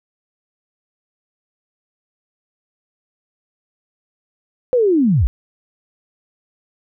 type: linear sweep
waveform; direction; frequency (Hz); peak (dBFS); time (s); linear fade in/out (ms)
sine; down; 520 to 46.25; -11; 4.73-5.27; 0
effects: none